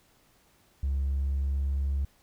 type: tone with pitch glide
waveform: triangle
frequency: 68.5 to 69.14 Hz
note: C#2 to C#2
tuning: -20 to -4 cents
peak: -22 dBFS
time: 0.83-2.05 s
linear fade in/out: 5 ms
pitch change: +16 cents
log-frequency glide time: 0.94-1.73 s
effects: tanh soft clip ceiling -22 dBFS + pink hiss -64 dBFS RMS until 2.22 s